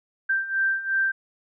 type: beating tone pair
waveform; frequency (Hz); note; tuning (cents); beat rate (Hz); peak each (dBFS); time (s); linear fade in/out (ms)
sine; 1568 / 1570.8; G6 / G6; 0 / +3; 2.8; -27 / -23; 0.29-1.12; 10
effects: none